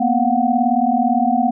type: tone cluster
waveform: sine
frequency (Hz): 233 / 250.9 / 713 / 752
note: A#3 / B3 / F5 / F#5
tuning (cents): -1 / +28 / +36 / +28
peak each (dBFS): -19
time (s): 0-1.51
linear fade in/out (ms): 10
effects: none